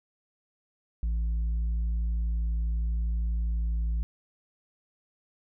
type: tone with tanh clipping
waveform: triangle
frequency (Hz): 56.2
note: A1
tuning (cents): +37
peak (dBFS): -26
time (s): 1.03-4.03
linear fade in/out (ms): 0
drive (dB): 8
effects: none